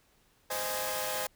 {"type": "chord", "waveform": "sawtooth", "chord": "Ab major", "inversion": "first", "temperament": "just", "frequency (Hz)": [519.1, 623, 830.6], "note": ["C5", "Eb5", "Ab5"], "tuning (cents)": [-14, 2, 0], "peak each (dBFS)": [-34, -35, -35], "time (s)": [0.5, 1.27], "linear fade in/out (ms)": 5}
{"type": "noise", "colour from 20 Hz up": "white", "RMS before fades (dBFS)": -37, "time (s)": [0.51, 1.27], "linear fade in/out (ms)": 5}
{"effects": ["pink hiss -67 dBFS RMS until 1.35 s"]}